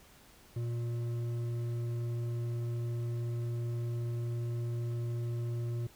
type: tone with hard clipping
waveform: sine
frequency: 118.3 Hz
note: A#2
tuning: 26 cents sharp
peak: -34 dBFS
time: 0.56-5.87 s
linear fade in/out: 5 ms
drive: 7 dB
effects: pink hiss -59 dBFS RMS until 5.95 s